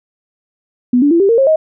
sine tone with pitch steps, 246.9 / 288.6 / 337.3 / 394.2 / 460.7 / 538.5 / 629.4 Hz, B3 / D4 / E4 / G4 / A#4 / C5 / D#5, 0 / -30 / +40 / +10 / -20 / +50 / +20 cents, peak -7 dBFS, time 0.93-1.56 s, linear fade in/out 5 ms, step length 90 ms, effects none

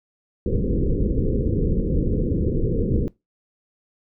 pink low-pass noise, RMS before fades -21 dBFS, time 0.46-3.08 s, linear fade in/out 0 ms, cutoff 510 Hz, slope 96 dB/octave, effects noise-tail reverb RT60 0.2 s tail -21 dB re dry

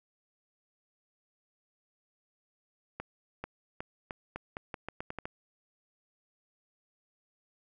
accelerating click train, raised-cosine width 0.5 ms, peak -22 dBFS, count 12, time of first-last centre 3-5.255 s, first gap 440 ms, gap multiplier 0.83, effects none

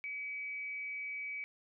sine tone with frequency modulation, 2280 Hz, C#7, 48 cents sharp, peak -38 dBFS, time 0.04-1.44 s, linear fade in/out 0 ms, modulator 219 Hz, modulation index 0.23, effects none

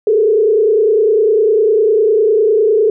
sine tone with frequency modulation, 430 Hz, A4, 40 cents flat, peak -8 dBFS, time 0.07-2.9 s, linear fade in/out 2 ms, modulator 29.9 Hz, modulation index 1, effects none

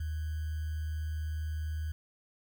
sine tone with sample-and-hold, 77.78 Hz, D#2, in tune, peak -32 dBFS, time 0-1.92 s, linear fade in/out 5 ms, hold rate 1575 Hz, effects none

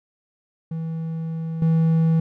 triangle tone with level steps, 162.5 Hz, E3, 24 cents flat, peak -23 / -13 dBFS, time 0.71-2.2 s, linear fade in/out 5 ms, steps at 1.62 s, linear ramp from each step 2 ms, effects none

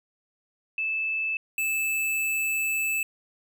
sine / square tone pair in turn, 2625 / 2625 Hz, E7 / E7, -8 / -8 cents, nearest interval unison, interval 0 cents, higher neither, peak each -25 / -25 dBFS, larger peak neither, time 0.78-1.37 / 1.58-3.03 s, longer second, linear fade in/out 2 ms, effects none

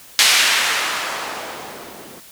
violet noise with low-pass filter sweep, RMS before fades -20 dBFS, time 0.19-2.2 s, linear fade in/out 0 ms, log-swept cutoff 3200 to 280 Hz, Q 0.82, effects white hiss -43 dBFS RMS until 2.31 s

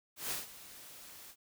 white noise with ADSR envelope, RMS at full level -36 dBFS, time 0.16-1.36 s, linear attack 150 ms, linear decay 150 ms, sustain -16 dB, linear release 62 ms, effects none

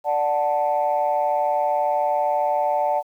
sine chord, D major, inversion none, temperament equal, 587.3 / 740 / 880 Hz, D5 / F#5 / A5, 0 / 0 / 0 cents, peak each -22 dBFS, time 0.04-3.03 s, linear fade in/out 50 ms, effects tanh soft clip ceiling -11 dBFS + 9-bit

